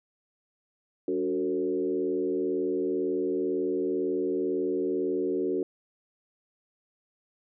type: tone with frequency modulation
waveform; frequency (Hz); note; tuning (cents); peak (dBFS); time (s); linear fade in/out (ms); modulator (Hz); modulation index
sine; 370; F#4; 0; -25; 1.08-5.63; 2; 82; 1.1
effects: none